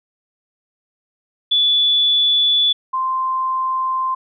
sine tone pair in turn, 3450 / 1043.3 Hz, A7 / C6, -35 / -5 cents, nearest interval octave + major sixth, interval 2070 cents, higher first, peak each -12 / -17 dBFS, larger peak first, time 1.51-2.73 / 2.93-4.15 s, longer neither, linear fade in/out 10 ms, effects none

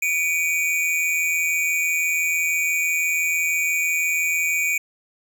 square tone pair together, 2289 / 2455 Hz, D7 / D#7, -45 / -24 cents, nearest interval minor second, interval 121 cents, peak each -23 dBFS, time 0.02-4.78 s, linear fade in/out 5 ms, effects none

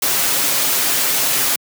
white noise with comb filter, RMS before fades -17 dBFS, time 0.02-1.56 s, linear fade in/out 5 ms, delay 7.4 ms, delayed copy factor +0.5, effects high-pass 150 Hz 12 dB/octave

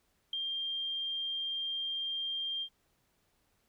sine tone with ADSR envelope, 3191 Hz, G7, 30 cents sharp, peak -30 dBFS, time 0.33-2.69 s, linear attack 3 ms, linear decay 7 ms, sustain -3 dB, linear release 72 ms, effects pink hiss -74 dBFS RMS until 3.68 s

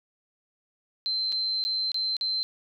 sine tone with dropouts, 4102 Hz, C8, 35 cents flat, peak -25 dBFS, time 1.06-2.43 s, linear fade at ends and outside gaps 0 ms, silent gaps 1.32-1.325 / 1.64-1.65 / 1.918-1.944 / 2.167-2.211 s, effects none

